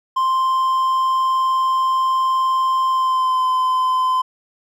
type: tone with pitch glide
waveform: triangle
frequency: 1046.5 to 1027.3 Hz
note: C6 to C6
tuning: 0 to -32 cents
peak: -13 dBFS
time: 0.16-4.22 s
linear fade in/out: 10 ms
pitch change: -32 cents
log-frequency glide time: 2.87-3.45 s
effects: none